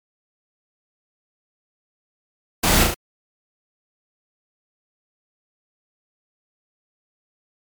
pink noise with echo, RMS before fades -18 dBFS, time 2.63-2.84 s, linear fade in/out 10 ms, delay 35 ms, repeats 3, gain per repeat -3 dB, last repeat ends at 2.945 s, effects MP3 96 kbps

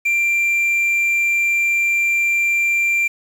triangle tone with quantisation, 2367 Hz, D7, 13 cents sharp, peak -13 dBFS, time 0.05-3.08 s, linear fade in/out 10 ms, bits 7, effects none

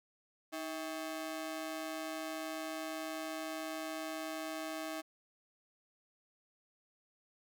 sawtooth ring-modulated tone, 478.3 Hz, A#4, 44 cents sharp, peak -32 dBFS, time 0.52-5.02 s, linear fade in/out 20 ms, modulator 165 Hz, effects none

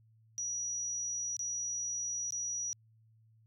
sine tone with dropouts, 5820 Hz, F#8, 29 cents flat, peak -34 dBFS, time 0.38-2.73 s, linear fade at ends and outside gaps 0 ms, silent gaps 1.367-1.393 / 2.306-2.323 s, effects added 111 Hz sine -62 dBFS peak until 3.46 s

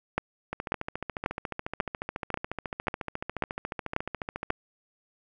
two click trains, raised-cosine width 0.5 ms, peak -17 / -10 dBFS, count 57 / 9, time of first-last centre 0.53-4.502 / 0.18-4.504 s, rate 14.1 / 1.85 Hz, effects none

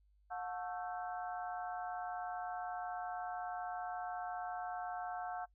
harmonic tone with a mistuned harmonic, 221.4 Hz, A3, 11 cents sharp, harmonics 3 / 4 / 5 / 6 / 7, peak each -41 / -48 / -52 / -49 / -51 dBFS, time 0.3-5.46 s, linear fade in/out 20 ms, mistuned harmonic 3, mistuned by +140 cents, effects noise-tail reverb RT60 0.1 s tail -23 dB re dry + added 50 Hz sine -67 dBFS peak until 5.54 s

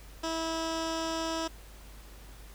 15% pulse tone with low-pass filter, 325.5 Hz, E4, 22 cents flat, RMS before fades -33 dBFS, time 0.23-1.48 s, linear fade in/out 10 ms, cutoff 6100 Hz, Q 2, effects added 50 Hz sine -48 dBFS peak until 2.54 s + pink hiss -54 dBFS RMS until 2.54 s

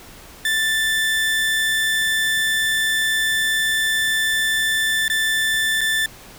30% pulse tone with dropouts, 1767 Hz, A6, 7 cents sharp, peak -15 dBFS, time 0.45-6.06 s, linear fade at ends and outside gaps 2 ms, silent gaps 5.081-5.099 / 5.809-5.813 s, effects pink hiss -42 dBFS RMS until 6.38 s

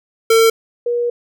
square / sine tone pair in turn, 452 / 478.9 Hz, A4 / A#4, +47 / +47 cents, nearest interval minor second, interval 100 cents, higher second, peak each -9 / -15 dBFS, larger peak first, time 0.3-0.5 / 0.86-1.1 s, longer second, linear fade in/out 5 ms, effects none

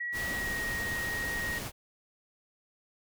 sine tone with pitch glide, 1923 to 1880.2 Hz, B6 to A#6, -47 to +14 cents, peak -32 dBFS, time 0-1.59 s, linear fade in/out 10 ms, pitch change -39 cents, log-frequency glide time 0.25-0.56 s
pink noise, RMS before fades -38 dBFS, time 0.12-1.72 s, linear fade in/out 50 ms
effects none

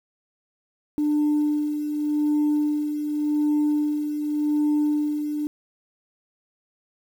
sine tone with tremolo, 298 Hz, D4, 25 cents sharp, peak -16 dBFS, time 0.98-5.47 s, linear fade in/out 0 ms, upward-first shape sine, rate 0.87 Hz, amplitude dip 60%, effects tanh soft clip ceiling -16 dBFS + 8-bit

